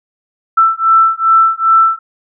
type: beating tone pair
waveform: sine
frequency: 1329 / 1331.5 Hz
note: E6 / E6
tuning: +14 / +17 cents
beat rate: 2.5 Hz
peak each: -10 dBFS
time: 0.57-1.99 s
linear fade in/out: 10 ms
effects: none